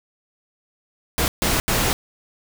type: noise bursts at uneven times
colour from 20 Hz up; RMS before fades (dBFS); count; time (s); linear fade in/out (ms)
pink; -20; 3; 1.18-1.28 / 1.42-1.6 / 1.68-1.93; 0
effects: none